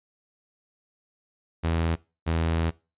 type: tone pair in turn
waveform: sawtooth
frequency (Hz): 82.41 / 82.07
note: E2 / E2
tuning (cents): 0 / -7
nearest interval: unison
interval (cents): 7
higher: first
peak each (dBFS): -19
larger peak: neither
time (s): 1.63-1.96 / 2.26-2.71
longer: second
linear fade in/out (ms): 20
effects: noise-tail reverb RT60 0.3 s tail -22 dB re dry + resampled to 8000 Hz